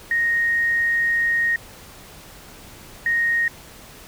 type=tone pair in turn; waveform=sine; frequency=1864.7 / 1864.7 Hz; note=A#6 / A#6; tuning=0 / 0 cents; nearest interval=unison; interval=0 cents; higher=neither; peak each=-17 dBFS; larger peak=neither; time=0.11-1.56 / 3.06-3.48 s; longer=first; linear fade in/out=2 ms; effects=pink hiss -43 dBFS RMS until 4.07 s